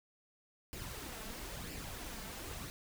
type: noise with flanger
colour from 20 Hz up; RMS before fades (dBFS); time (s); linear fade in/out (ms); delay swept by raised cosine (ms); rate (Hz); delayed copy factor
pink; -45; 0.73-2.7; 0; 0.4 to 4.6; 1; +0.5
effects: none